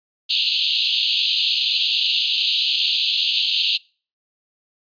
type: band-pass noise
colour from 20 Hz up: white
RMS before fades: -20 dBFS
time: 0.29-3.78 s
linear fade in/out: 20 ms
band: 2700 to 4500 Hz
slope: 96 dB/octave
effects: noise-tail reverb RT60 0.4 s tail -26 dB re dry + resampled to 11025 Hz